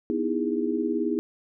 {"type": "chord", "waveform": "sine", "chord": "E major seventh", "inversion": "second", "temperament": "equal with one note detuned", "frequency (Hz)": [246.9, 311.1, 329.6, 408.4], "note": ["B3", "D#4", "E4", "G#4"], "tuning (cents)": [0, 0, 0, -29], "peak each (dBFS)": -29, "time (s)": [0.1, 1.19], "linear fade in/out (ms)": 0, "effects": []}